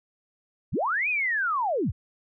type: linear two-way sweep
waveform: sine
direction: up then down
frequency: 38.45 to 2553 to 38.45 Hz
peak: -23 dBFS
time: 0.72-1.92 s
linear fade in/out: 20 ms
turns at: 1.09 s
effects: none